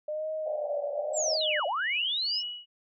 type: tone with vibrato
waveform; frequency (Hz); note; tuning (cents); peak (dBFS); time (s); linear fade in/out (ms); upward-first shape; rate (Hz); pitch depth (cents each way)
sine; 602; D5; +43; -30; 0.08-1.6; 5; sine; 1; 71
type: band-pass noise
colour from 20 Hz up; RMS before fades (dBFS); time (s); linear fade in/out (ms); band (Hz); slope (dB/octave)
pink; -37; 0.45-1.38; 20; 520 to 750; 96
type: linear two-way sweep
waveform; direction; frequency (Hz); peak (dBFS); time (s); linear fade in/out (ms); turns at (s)
sine; down then up; 7830 to 545 to 5450; -27; 1.13-2.43; 50; 1.66
type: tone with tremolo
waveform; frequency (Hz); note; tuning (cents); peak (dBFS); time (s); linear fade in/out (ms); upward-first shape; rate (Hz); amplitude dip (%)
sine; 2924; F#7; -21; -31; 1.41-2.66; 0; triangle; 2.2; 100
effects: none